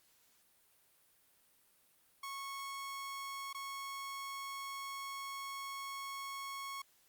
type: tone with dropouts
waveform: sawtooth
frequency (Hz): 1100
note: C#6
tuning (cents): -14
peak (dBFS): -38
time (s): 2.23-6.82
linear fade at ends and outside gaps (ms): 5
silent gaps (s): 3.53-3.546
effects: white hiss -70 dBFS RMS until 7.08 s + Opus 48 kbps